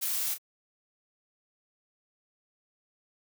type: noise with echo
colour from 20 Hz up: blue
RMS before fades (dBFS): -31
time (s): 0.01-0.35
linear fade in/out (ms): 20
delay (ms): 34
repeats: 1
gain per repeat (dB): -10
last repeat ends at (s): 0.384
effects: none